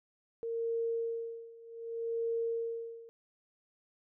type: tone with tremolo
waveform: sine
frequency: 460.2 Hz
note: A#4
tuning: 22 cents flat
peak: -30 dBFS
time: 0.43-3.09 s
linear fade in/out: 0 ms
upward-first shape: sine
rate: 0.65 Hz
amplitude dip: 90%
effects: none